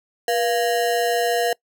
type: ring-modulated tone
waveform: square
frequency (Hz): 587.3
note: D5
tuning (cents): 0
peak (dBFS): -16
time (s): 0.28-1.53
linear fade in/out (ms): 2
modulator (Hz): 107
effects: noise-tail reverb RT60 0.1 s tail -24 dB re dry